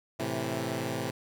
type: chord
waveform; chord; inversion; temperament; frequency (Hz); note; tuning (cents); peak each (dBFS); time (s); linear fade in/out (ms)
10% pulse; A minor; none; equal; 110 / 130.81 / 164.81; A2 / C3 / E3; 0 / 0 / 0; -27 / -26 / -29; 0.19-1.11; 10
effects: none